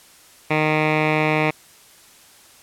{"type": "tone with low-pass filter", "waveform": "10% pulse", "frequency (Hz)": 154.3, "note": "D#3", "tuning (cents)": -14, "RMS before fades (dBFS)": -19, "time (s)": [0.5, 1.51], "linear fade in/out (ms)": 10, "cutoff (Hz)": 2400, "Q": 2.7, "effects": ["white hiss -49 dBFS RMS until 2.62 s", "low-pass 12000 Hz 12 dB/octave"]}